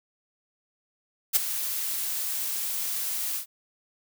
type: noise with ADSR envelope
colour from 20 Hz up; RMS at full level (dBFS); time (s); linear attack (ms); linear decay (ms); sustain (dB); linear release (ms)
blue; -18; 1.33-3.46; 31; 13; -12; 95
effects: none